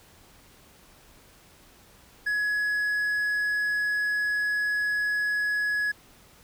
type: tone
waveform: triangle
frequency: 1683 Hz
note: G#6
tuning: 23 cents sharp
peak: -22 dBFS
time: 2.26-5.92 s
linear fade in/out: 10 ms
effects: pink hiss -55 dBFS RMS until 6.43 s